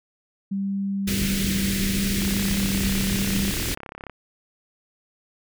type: tone with vibrato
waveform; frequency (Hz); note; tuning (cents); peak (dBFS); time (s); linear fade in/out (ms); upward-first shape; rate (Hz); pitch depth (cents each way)
sine; 196; G3; 0; -23; 0.51-3.51; 10; sine; 0.71; 10
type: band-stop noise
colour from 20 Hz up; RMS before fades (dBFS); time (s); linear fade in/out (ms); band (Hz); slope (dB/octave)
pink; -26; 1.07-3.75; 10; 400 to 1800; 24
type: click train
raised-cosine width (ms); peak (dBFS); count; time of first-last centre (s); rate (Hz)
0.5; -21; 65; 2.22-4.097; 34.1
effects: none